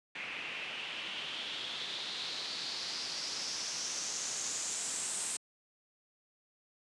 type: noise with low-pass filter sweep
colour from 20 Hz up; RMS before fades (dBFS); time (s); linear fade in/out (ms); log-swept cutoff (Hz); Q
white; -39; 0.15-5.37; 5; 2400 to 8500; 4.1
effects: high-pass 150 Hz 12 dB/octave + resampled to 24000 Hz